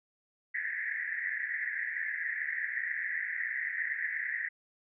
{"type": "band-pass noise", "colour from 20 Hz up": "white", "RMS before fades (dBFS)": -35, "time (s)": [0.54, 4.49], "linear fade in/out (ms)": 10, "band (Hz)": [1700, 2000], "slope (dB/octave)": 96, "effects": []}